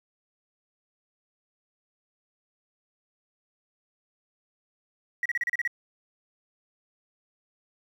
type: tone bursts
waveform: sine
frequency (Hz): 1920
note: B6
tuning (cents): -49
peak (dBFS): -23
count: 8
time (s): 5.23-5.676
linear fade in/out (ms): 2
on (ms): 26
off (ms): 34
effects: tanh soft clip ceiling -20 dBFS + 9-bit